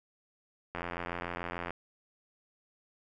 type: click train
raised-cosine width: 0.5 ms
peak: -21 dBFS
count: 84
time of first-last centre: 0.75-1.706 s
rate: 86.8 Hz
effects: none